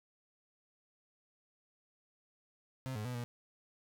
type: tone with pitch steps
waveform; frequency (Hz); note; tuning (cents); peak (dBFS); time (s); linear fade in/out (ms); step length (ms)
35% pulse; 131.1 / 106.3 / 124.3 / 120.2; C3 / G#2 / B2 / B2; +4 / +41 / +12 / -46; -36; 2.86-3.24; 0; 95
effects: none